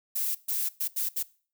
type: noise bursts at uneven times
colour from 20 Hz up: violet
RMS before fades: -29 dBFS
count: 5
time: 0.15-0.35 / 0.48-0.69 / 0.8-0.88 / 0.96-1.09 / 1.16-1.23 s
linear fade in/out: 10 ms
effects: noise-tail reverb RT60 0.4 s tail -20 dB re dry